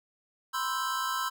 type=chord; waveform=square; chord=C major seventh; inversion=third; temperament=equal; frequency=987.8 / 1046.5 / 1318.5 / 1568 Hz; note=B5 / C6 / E6 / G6; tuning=0 / 0 / 0 / 0 cents; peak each=-38 / -34 / -34 / -38 dBFS; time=0.53-1.3 s; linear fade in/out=20 ms; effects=none